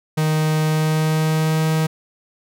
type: tone with pitch glide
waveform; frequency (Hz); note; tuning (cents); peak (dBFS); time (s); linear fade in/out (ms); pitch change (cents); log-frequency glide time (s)
45% pulse; 155.56 to 158.1; D#3 to D#3; 0 to +28; -16; 0.17-1.87; 10; +28; 0.64-1.65
effects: none